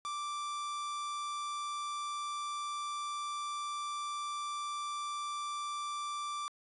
45% pulse tone, 1174 Hz, D6, 1 cent flat, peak -36 dBFS, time 0.05-6.48 s, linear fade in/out 0 ms, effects resampled to 24000 Hz + 13-bit

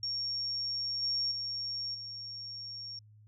sine tone with level steps, 5530 Hz, F8, 18 cents flat, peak -32 / -29 / -34 / -40 dBFS, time 0.03-2.99 s, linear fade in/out 2 ms, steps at 1.02 / 1.31 / 1.94 s, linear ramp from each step 10 ms, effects added 106 Hz sine -55 dBFS peak until 3.27 s

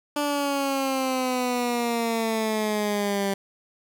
15% pulse exponential sweep, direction down, 293.7 to 196 Hz, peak -17 dBFS, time 0.16-3.34 s, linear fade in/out 5 ms, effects none

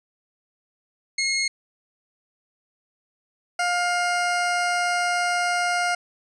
20% pulse tone pair in turn, 2158 / 707.4 Hz, C#7 / F5, -47 / +22 cents, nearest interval octave + perfect fifth, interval 1931 cents, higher first, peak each -16 dBFS, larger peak neither, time 1.18-1.48 / 3.59-5.95 s, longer second, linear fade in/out 5 ms, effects resampled to 22050 Hz

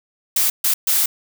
blue noise bursts at uneven times, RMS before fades -17 dBFS, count 3, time 0.36-0.5 / 0.64-0.74 / 0.87-1.06 s, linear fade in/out 5 ms, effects none

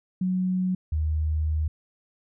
sine tone pair in turn, 184.5 / 77.57 Hz, F#3 / D#2, -5 / -5 cents, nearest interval octave + minor third, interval 1500 cents, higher first, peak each -22 dBFS, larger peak neither, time 0.21-0.75 / 0.92-1.68 s, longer second, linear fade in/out 5 ms, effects none

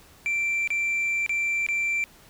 sine tone with dropouts, 2349 Hz, D7, in tune, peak -20 dBFS, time 0.26-2.04 s, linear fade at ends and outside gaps 0 ms, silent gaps 0.675-0.704 / 1.263-1.294 / 1.665-1.687 s, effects tanh soft clip ceiling -22 dBFS + pink hiss -53 dBFS RMS until 2.29 s

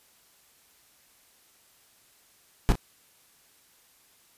brown noise with echo, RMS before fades -18 dBFS, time 2.69-2.72 s, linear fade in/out 0 ms, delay 34 ms, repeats 1, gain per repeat -11 dB, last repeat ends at 2.754 s, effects white hiss -61 dBFS RMS until 4.37 s + resampled to 32000 Hz

